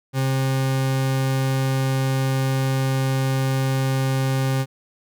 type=tone; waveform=40% pulse; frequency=133.3 Hz; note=C3; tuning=33 cents sharp; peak=-18 dBFS; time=0.13-4.66 s; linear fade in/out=50 ms; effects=none